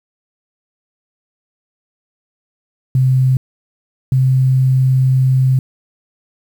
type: tone pair in turn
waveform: sine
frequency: 130 / 130.56 Hz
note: C3 / C3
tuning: -11 / -3 cents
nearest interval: unison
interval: 8 cents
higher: second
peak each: -9 / -9 dBFS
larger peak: neither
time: 2.95-3.37 / 4.12-5.59 s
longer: second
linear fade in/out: 2 ms
effects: 7-bit